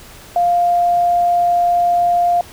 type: tone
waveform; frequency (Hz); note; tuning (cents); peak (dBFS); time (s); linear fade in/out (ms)
sine; 700; F5; +4; -11; 0.36-2.41; 2
effects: pink hiss -39 dBFS RMS until 2.52 s